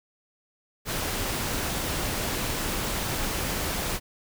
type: noise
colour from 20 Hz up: pink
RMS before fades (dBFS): -29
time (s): 0.85-4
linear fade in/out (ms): 50
effects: none